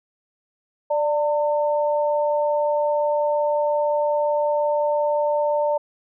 sine tone pair together, 590 / 904.4 Hz, D5 / A5, +8 / +47 cents, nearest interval perfect fifth, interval 739 cents, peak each -19 / -24 dBFS, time 0.9-5.78 s, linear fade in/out 10 ms, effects none

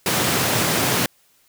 pink high-pass noise, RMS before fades -20 dBFS, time 0.06-1.06 s, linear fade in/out 2 ms, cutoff 110 Hz, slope 24 dB/octave, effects white hiss -59 dBFS RMS until 1.48 s

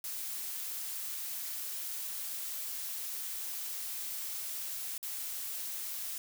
blue noise with dropouts, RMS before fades -39 dBFS, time 0.04-6.18 s, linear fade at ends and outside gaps 2 ms, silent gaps 4.979-5.028 s, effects none

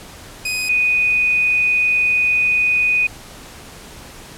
sawtooth / sine tone pair in turn, 2500 / 2484 Hz, D#7 / D#7, +8 / -3 cents, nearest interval unison, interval 11 cents, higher first, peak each -16 / -13 dBFS, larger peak second, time 0.45-0.69 / 0.69-3.07 s, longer second, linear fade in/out 5 ms, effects pink hiss -38 dBFS RMS until 4.37 s + low-pass 12000 Hz 12 dB/octave

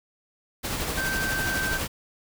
pink noise with tremolo, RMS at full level -28 dBFS, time 0.63-1.88 s, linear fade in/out 20 ms, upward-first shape sine, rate 12 Hz, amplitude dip 35%
triangle tone, 1557 Hz, G6, 12 cents flat, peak -25 dBFS, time 0.97-1.78 s, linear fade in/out 10 ms
effects none

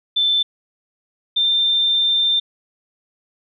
sine tone pair in turn, 3537 / 3586 Hz, A7 / A7, +8 / +32 cents, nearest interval unison, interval 24 cents, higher second, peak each -14 dBFS, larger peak neither, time 0.16-0.43 / 1.36-2.4 s, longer second, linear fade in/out 10 ms, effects none

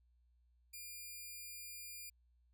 5% pulse tone, 2400 Hz, D7, 37 cents sharp, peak -38 dBFS, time 0.73-2.1 s, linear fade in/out 10 ms, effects added 60 Hz sine -69 dBFS peak until 2.53 s

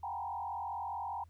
sine tone with frequency modulation, 868 Hz, A5, 24 cents flat, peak -36 dBFS, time 0.03-1.24 s, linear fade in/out 5 ms, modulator 44.9 Hz, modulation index 2.5, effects added 83 Hz sine -56 dBFS peak until 1.29 s + pink hiss -75 dBFS RMS until 1.29 s

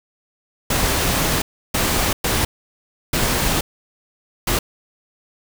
pink noise bursts at uneven times, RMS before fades -19 dBFS, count 5, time 0.7-1.42 / 1.74-2.13 / 2.24-2.45 / 3.13-3.61 / 4.47-4.59 s, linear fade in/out 5 ms, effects none

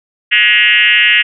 sine tone with frequency modulation, 2349 Hz, D7, in tune, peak -6 dBFS, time 0.31-1.23 s, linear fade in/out 20 ms, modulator 221 Hz, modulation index 2.9, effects none

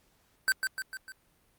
square tone with echo, 1546 Hz, G6, 24 cents flat, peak -23 dBFS, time 0.48-0.52 s, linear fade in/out 0 ms, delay 150 ms, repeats 4, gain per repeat -5 dB, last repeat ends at 1.12 s, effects pink hiss -68 dBFS RMS until 1.58 s + Opus 48 kbps

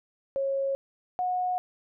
sine tone pair in turn, 546 / 728.8 Hz, C#5 / F#5, -26 / -26 cents, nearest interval perfect fourth, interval 500 cents, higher second, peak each -25 dBFS, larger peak neither, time 0.36-0.75 / 1.19-1.58 s, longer neither, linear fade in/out 0 ms, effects none

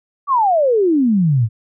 sine exponential sweep, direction down, 1174.7 to 104.1 Hz, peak -11 dBFS, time 0.27-1.49 s, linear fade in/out 50 ms, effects none

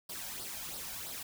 white noise with flanger, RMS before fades -42 dBFS, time 0.09-1.23 s, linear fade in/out 5 ms, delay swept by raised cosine 0.21 to 1.31 ms, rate 3 Hz, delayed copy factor +0.6, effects none

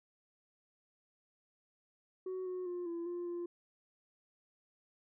sine tone with pitch steps, 372.5 / 366.1 / 354.4 / 339.1 / 350.3 / 347.3 Hz, F#4 / F#4 / F4 / E4 / F4 / F4, +12 / -18 / +25 / +49 / +5 / -10 cents, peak -35 dBFS, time 2.26-3.46 s, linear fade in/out 5 ms, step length 200 ms, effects tanh soft clip ceiling -36 dBFS

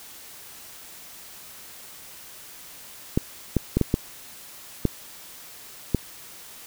clicks, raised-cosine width 3 ms, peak -6 dBFS, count 7, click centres 3.175 / 3.567 / 3.77 / 3.813 / 3.941 / 4.853 / 5.947 s, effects white hiss -44 dBFS RMS until 6.66 s

